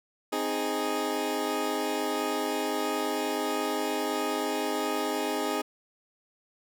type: chord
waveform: 20% pulse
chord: Ab major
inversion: first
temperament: equal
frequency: 261.6 / 311.1 / 415.3 Hz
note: C4 / Eb4 / Ab4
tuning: 0 / 0 / 0 cents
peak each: -29 / -27 / -26 dBFS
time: 0.32-5.62 s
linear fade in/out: 10 ms
effects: none